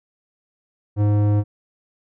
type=tone with low-pass filter; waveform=square; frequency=103.83 Hz; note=G#2; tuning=in tune; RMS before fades=-17 dBFS; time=0.96-1.44 s; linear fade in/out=50 ms; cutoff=590 Hz; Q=0.63; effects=none